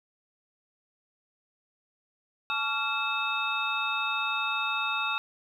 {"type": "tone cluster", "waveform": "sine", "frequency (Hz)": [867, 1137, 1382, 2615, 3712], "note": ["A5", "C#6", "F6", "E7", "A#7"], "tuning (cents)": [-26, 44, -19, -15, -8], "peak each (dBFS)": [-36, -35, -32, -31, -34], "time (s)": [2.5, 5.18], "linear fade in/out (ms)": 0, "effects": ["10-bit"]}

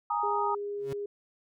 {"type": "chord", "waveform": "sine", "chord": "Ab suspended second", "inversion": "none", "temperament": "equal", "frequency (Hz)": [830.6, 932.3, 1244.5], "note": ["Ab5", "Bb5", "Eb6"], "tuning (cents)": [0, 0, 0], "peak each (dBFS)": [-32, -30, -31], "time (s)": [0.1, 0.55], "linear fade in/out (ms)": 5}
{"type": "tone with pitch glide", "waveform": "sine", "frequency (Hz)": [410.7, 408.1], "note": ["G#4", "G#4"], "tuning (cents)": [-19, -30], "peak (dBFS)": -32, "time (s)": [0.23, 1.06], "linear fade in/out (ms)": 5, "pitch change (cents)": -11, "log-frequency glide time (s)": [0.4, 0.47]}
{"type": "tone with exponential growth", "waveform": "35% pulse", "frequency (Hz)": 138.59, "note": "C#3", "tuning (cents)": 0, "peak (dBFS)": -33, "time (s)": [0.77, 0.93], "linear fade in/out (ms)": 2, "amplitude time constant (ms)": 34}
{"effects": []}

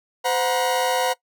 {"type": "tone cluster", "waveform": "40% pulse", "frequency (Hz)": [514, 729, 950], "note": ["C5", "F#5", "A#5"], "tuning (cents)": [-31, -26, 33], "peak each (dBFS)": -23, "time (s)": [0.24, 1.14], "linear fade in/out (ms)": 20, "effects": ["noise-tail reverb RT60 0.1 s tail -20 dB re dry"]}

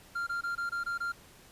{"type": "tone bursts", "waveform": "triangle", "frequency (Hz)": 1391, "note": "F6", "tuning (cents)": -7, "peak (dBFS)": -29, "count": 7, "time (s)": [0.15, 1.122], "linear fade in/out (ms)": 10, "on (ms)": 120, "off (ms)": 22, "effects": ["pink hiss -56 dBFS RMS until 1.51 s", "resampled to 32000 Hz"]}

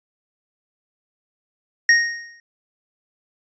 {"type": "tone with exponential decay", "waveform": "square", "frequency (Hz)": 1864.7, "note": "A#6", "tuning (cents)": 0, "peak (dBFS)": -9, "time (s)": [1.89, 2.4], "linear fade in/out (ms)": 2, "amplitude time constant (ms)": 110, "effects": ["resampled to 16000 Hz"]}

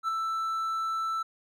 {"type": "tone with ADSR envelope", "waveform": "triangle", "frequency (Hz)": 1325, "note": "E6", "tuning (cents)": 9, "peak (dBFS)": -22, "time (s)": [0.03, 1.23], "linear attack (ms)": 54, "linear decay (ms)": 3, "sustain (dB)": -4, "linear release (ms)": 10, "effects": []}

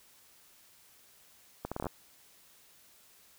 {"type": "accelerating click train", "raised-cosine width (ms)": 1, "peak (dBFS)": -21, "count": 8, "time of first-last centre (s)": [1.65, 1.867], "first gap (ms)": 66, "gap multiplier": 0.73, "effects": ["white hiss -61 dBFS RMS until 3.38 s"]}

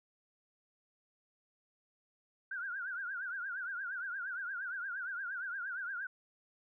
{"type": "tone with vibrato", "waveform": "sine", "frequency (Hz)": 1503, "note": "F#6", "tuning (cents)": 27, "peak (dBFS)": -37, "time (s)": [2.51, 6.07], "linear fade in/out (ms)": 5, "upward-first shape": "triangle", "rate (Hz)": 8.6, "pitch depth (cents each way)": 160, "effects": []}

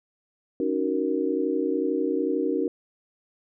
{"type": "chord", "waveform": "sine", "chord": "D# minor seventh", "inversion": "third", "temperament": "just", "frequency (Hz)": [280, 311.1, 373.4, 466.7], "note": ["C#4", "D#4", "F#4", "A#4"], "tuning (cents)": [18, 0, 16, 2], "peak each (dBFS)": -28, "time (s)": [0.6, 2.68], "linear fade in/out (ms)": 2, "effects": []}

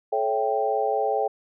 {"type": "chord", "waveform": "sine", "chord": "A dominant seventh", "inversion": "none", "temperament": "equal with one note detuned", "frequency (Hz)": [432.4, 554.4, 659.3, 784], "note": ["A4", "C#5", "E5", "G5"], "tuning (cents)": [-30, 0, 0, 0], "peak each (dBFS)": [-26, -28, -29, -25], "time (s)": [0.12, 1.28], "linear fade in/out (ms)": 10, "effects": []}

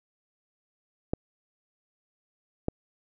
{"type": "clicks", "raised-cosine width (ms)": 2, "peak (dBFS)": -13, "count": 2, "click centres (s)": [1.135, 2.684], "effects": []}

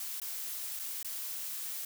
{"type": "noise with dropouts", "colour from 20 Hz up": "blue", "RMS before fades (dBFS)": -39, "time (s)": [0, 1.85], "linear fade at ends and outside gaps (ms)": 2, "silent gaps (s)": [[0.2, 0.217], [0.792, 0.796], [1.029, 1.046]], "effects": []}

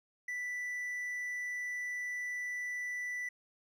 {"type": "tone", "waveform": "triangle", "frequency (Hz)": 1975.5, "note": "B6", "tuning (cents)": 0, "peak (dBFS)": -34, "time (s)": [0.28, 3.29], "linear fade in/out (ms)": 5, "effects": []}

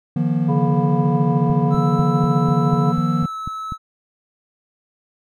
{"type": "chord", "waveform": "triangle", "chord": "Eb suspended second", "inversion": "none", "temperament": "equal with one note detuned", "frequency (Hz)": [155.56, 174.61, 238.1], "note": ["Eb3", "F3", "Bb3"], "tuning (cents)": [0, 0, 37], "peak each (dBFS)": [-18, -19, -20], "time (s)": [0.16, 3.26], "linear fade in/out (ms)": 5}
{"type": "harmonic tone", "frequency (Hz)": 141.7, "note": "C#3", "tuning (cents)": 38, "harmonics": [1, 3, 5, 7], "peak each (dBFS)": [-20, -25, -27, -28], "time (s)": [0.48, 2.93], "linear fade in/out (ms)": 20}
{"type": "click train", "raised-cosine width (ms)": 5, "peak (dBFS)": -16, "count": 10, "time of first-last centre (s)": [1.5, 3.722], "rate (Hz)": 4.05}
{"type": "tone with pitch glide", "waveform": "triangle", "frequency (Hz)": [1318.5, 1299.6], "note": ["E6", "E6"], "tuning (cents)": [0, -25], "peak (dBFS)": -24, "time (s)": [1.7, 3.78], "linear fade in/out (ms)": 50, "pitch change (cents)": -25, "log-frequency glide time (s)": [3.24, 3.35]}
{"effects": []}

